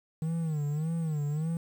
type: tone with vibrato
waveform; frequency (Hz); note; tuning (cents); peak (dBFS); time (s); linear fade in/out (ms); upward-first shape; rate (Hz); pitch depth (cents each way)
triangle; 155.56; D#3; 0; -26; 0.22-1.57; 2; sine; 1.7; 120
effects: 9-bit